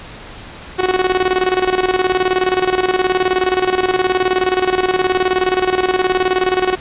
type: tone with tremolo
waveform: sawtooth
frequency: 370 Hz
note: F#4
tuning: in tune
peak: -7 dBFS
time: 0.78-6.76 s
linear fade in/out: 20 ms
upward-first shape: square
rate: 19 Hz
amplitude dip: 70%
effects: pink hiss -34 dBFS RMS until 6.8 s + resampled to 8000 Hz